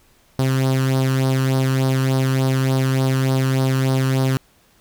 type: tone with flanger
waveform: sawtooth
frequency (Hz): 132.1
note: C3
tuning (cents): +17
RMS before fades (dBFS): -18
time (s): 0.39-4.37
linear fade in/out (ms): 0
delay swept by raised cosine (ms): 0.2 to 0.71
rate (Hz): 3.4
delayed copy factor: +0.65
effects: pink hiss -56 dBFS RMS until 4.8 s